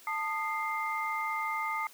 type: tone cluster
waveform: sine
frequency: 886 / 1231 / 2097 Hz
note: A5 / D#6 / C7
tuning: +12 / -19 / +3 cents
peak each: -35 / -34 / -35 dBFS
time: 0.07-1.87 s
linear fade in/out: 2 ms
effects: white hiss -55 dBFS RMS until 1.93 s + high-pass 200 Hz 12 dB/octave